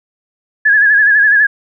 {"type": "tone with vibrato", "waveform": "sine", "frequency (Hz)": 1680, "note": "G#6", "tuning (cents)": 19, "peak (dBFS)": -6, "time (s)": [0.65, 1.47], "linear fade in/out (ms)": 10, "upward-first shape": "sine", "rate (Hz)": 12, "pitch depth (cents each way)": 65, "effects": []}